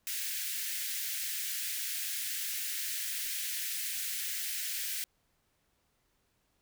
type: high-pass noise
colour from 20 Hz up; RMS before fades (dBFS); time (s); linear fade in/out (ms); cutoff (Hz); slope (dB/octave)
white; -36; 0.07-5.04; 0; 1600; 48
effects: pink hiss -75 dBFS RMS until 6.61 s